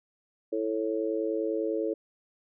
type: chord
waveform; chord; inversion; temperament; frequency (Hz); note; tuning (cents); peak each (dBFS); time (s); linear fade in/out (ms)
sine; A major; second; just; 330 / 440 / 550; E4 / A4 / C#5; +2 / 0 / -14; -31 / -30 / -33; 0.52-1.94; 10
effects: none